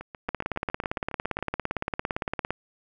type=two click trains; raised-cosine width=0.5 ms; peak=-23 / -12 dBFS; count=11 / 40; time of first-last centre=0.01-1.389 / 0.29-2.506 s; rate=7.25 / 17.6 Hz; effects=none